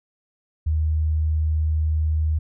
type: tone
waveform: sine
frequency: 77.9 Hz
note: D#2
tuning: 3 cents sharp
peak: -18 dBFS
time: 0.66-2.39 s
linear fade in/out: 10 ms
effects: none